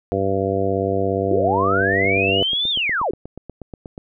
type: harmonic tone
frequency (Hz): 97.2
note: G2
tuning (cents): -14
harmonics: 1 / 2 / 3 / 4 / 5 / 6 / 7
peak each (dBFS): -26 / -28 / -27 / -24 / -23 / -29 / -25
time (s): 0.12-2.43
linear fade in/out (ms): 0
type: linear two-way sweep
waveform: sine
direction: up then down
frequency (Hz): 307.9 to 3689 to 320.3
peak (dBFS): -18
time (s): 1.31-3.11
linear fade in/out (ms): 2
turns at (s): 2.7
type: click train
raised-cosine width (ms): 2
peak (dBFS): -20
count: 19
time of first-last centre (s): 1.81-3.979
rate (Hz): 8.3
effects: none